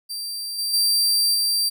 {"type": "tone with level steps", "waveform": "sawtooth", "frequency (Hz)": 4699, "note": "D8", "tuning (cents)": 0, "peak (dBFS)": [-25, -20, -14, -16], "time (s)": [0.09, 1.7], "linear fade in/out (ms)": 20, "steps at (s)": [0.58, 0.73, 1.34], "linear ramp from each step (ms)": 10, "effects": []}